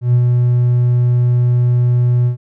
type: tone with ADSR envelope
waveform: triangle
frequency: 122.4 Hz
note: B2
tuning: 15 cents flat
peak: -4 dBFS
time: 0.01-2.37 s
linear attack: 130 ms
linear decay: 63 ms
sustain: -3 dB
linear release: 110 ms
effects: tanh soft clip ceiling -3 dBFS